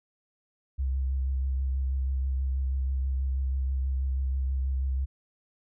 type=tone with vibrato; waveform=sine; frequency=66.2 Hz; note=C2; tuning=21 cents sharp; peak=-25 dBFS; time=0.78-5.06 s; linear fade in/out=20 ms; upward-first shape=sine; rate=6.2 Hz; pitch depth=26 cents each way; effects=none